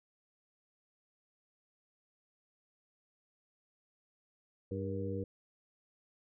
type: harmonic tone with a mistuned harmonic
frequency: 98.5 Hz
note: G2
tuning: 9 cents sharp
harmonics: 1 / 2 / 3 / 4 / 5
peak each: -39 / -42 / -43 / -45 / -40 dBFS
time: 4.71-5.24 s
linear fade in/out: 5 ms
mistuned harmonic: 5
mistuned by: -55 cents
effects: none